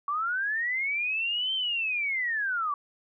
sine linear two-way sweep, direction up then down, 1124 to 3136 to 1124 Hz, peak -26 dBFS, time 0.08-2.74 s, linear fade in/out 2 ms, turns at 1.54 s, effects none

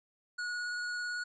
square tone with vibrato, 1454 Hz, F#6, 31 cents flat, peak -35 dBFS, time 0.38-1.24 s, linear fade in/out 10 ms, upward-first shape triangle, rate 18 Hz, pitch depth 12 cents each way, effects resampled to 16000 Hz

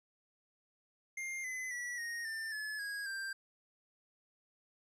square tone with pitch steps, 2113 / 2027 / 1944.4 / 1865.2 / 1789.2 / 1716.3 / 1646.4 / 1579.3 Hz, C7 / B6 / B6 / A#6 / A6 / A6 / G#6 / G6, +16 / +45 / -28 / +1 / +28 / -44 / -16 / +12 cents, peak -39 dBFS, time 1.17-3.33 s, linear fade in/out 5 ms, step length 270 ms, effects low-pass 11000 Hz 12 dB/octave

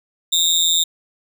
30% pulse tone with amplitude modulation, 3683 Hz, A#7, 22 cents flat, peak -8 dBFS, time 0.32-0.84 s, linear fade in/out 10 ms, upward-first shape sine, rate 167 Hz, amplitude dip 85%, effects none

